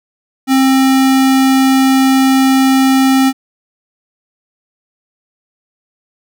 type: tone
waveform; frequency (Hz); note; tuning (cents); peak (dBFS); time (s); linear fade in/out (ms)
square; 265.5; C4; +25; -8; 0.47-3.33; 50
effects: none